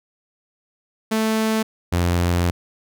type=tone pair in turn; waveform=sawtooth; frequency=220 / 87.31 Hz; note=A3 / F2; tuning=0 / 0 cents; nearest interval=octave + major third; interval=1600 cents; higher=first; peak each=-14 / -13 dBFS; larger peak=second; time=1.11-1.63 / 1.92-2.51 s; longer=second; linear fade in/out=10 ms; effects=none